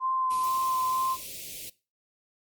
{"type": "tone with vibrato", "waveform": "sine", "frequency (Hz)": 1038, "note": "C6", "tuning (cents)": -14, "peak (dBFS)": -25, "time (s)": [0, 1.17], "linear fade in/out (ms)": 50, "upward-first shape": "sine", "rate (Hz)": 2.1, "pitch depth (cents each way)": 14}
{"type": "band-stop noise", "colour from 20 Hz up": "white", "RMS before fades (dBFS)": -40, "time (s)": [0.3, 1.7], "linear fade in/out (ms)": 10, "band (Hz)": [620, 2200], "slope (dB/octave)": 48}
{"effects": ["noise-tail reverb RT60 0.3 s tail -19 dB re dry", "Opus 32 kbps"]}